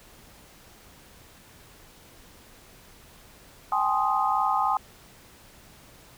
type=chord; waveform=sine; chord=Ab major seventh; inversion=third; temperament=equal with one note detuned; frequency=784 / 847.1 / 1046.5 / 1244.5 Hz; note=G5 / Ab5 / C6 / Eb6; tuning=0 / +34 / 0 / 0 cents; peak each=-27 dBFS; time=3.72-4.77 s; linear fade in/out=2 ms; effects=pink hiss -52 dBFS RMS until 6.17 s